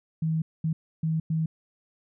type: tone bursts at uneven times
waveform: sine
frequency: 160 Hz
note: D#3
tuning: 49 cents sharp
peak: -23 dBFS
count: 4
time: 0.22-0.42 / 0.64-0.73 / 1.03-1.2 / 1.3-1.46 s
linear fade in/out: 5 ms
effects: none